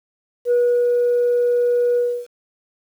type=tone with ADSR envelope; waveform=sine; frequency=484.5 Hz; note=B4; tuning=33 cents flat; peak=-11 dBFS; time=0.45-2.27 s; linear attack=62 ms; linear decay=330 ms; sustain=-2 dB; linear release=300 ms; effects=tanh soft clip ceiling -11 dBFS + 8-bit